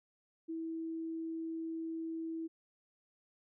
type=tone; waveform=sine; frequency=325.9 Hz; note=E4; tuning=20 cents flat; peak=-37 dBFS; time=0.48-2.48 s; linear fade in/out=20 ms; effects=none